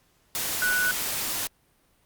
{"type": "tone in noise", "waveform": "sine", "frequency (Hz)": 1480, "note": "F#6", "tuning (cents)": 0, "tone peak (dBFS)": -22, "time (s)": [0.62, 0.91], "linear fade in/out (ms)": 0, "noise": "white", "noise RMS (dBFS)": -29, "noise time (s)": [0.35, 1.47], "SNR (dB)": 4, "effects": ["pink hiss -65 dBFS RMS until 2.05 s", "Opus 48 kbps"]}